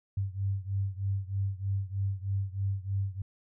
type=beating tone pair; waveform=sine; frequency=96.8 / 100 Hz; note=G2 / G2; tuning=-21 / +35 cents; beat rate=3.2 Hz; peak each=-31 / -33 dBFS; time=0.17-3.22 s; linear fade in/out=5 ms; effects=none